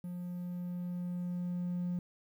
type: tone with level ramp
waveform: triangle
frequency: 177.3 Hz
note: F3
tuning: 26 cents sharp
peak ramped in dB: -36 to -29 dBFS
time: 0.04-1.99 s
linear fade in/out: 2 ms
effects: tanh soft clip ceiling -27 dBFS + 11-bit